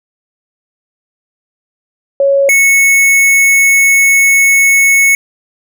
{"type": "tone pair in turn", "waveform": ["sine", "square"], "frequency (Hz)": [554, 2204], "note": ["C#5", "C#7"], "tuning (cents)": [-1, -11], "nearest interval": "2 octaves", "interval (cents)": 2390, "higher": "second", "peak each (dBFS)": -6, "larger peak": "neither", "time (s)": [[2.2, 2.49], [2.49, 5.15]], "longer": "second", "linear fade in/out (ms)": 2, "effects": []}